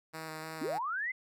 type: tone with vibrato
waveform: 5% pulse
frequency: 158.4 Hz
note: D#3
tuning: 31 cents sharp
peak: -29 dBFS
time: 0.13-0.79 s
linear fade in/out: 20 ms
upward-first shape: square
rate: 3.3 Hz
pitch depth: 13 cents each way
type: linear sweep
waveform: sine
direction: up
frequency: 233.1 to 2100 Hz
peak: -32 dBFS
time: 0.61-1.12 s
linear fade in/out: 10 ms
effects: none